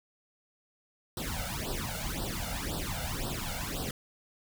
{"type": "noise with flanger", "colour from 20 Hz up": "pink", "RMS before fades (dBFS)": -35, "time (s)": [1.17, 3.91], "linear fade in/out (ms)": 2, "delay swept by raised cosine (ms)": [0.22, 1.42], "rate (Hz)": 1.9, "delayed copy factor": 1, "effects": []}